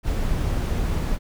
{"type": "noise", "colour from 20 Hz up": "brown", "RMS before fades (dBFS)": -23, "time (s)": [0.03, 1.19], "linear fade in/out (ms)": 50, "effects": []}